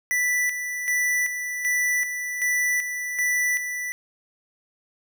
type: tone with tremolo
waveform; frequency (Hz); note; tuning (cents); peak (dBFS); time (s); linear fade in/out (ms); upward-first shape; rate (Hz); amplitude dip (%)
square; 1975.5; B6; 0; -21; 0.11-3.92; 0; square; 1.3; 55
effects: none